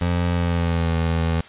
25% pulse tone with pitch glide, 87.3 to 82.54 Hz, F2 to E2, 0 to +3 cents, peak -15 dBFS, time 0.01-1.41 s, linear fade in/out 5 ms, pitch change -97 cents, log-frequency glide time 0.31-0.95 s, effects white hiss -43 dBFS RMS until 1.48 s + resampled to 8000 Hz

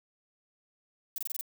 violet noise bursts, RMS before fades -34 dBFS, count 6, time 1.16-1.411 s, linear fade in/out 2 ms, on 21 ms, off 25 ms, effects none

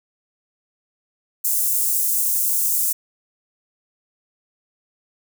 white high-pass noise, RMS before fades -20 dBFS, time 1.44-2.93 s, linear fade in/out 10 ms, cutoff 7400 Hz, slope 24 dB/octave, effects none

